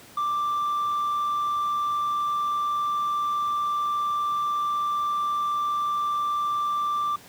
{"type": "tone with hard clipping", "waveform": "triangle", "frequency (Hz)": 1178, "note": "D6", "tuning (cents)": 5, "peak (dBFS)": -22, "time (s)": [0.17, 7.16], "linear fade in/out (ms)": 5, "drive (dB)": 1, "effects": ["pink hiss -48 dBFS RMS until 7.28 s", "high-pass 100 Hz 12 dB/octave"]}